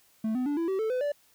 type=tone with pitch steps; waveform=triangle; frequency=220 / 252.7 / 290.3 / 333.5 / 383 / 440 / 505.4 / 580.6 Hz; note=A3 / B3 / D4 / E4 / G4 / A4 / B4 / D5; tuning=0 / +40 / -20 / +20 / -40 / 0 / +40 / -20 cents; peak=-24 dBFS; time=0.24-1.12 s; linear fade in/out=5 ms; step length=110 ms; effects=white hiss -63 dBFS RMS until 1.34 s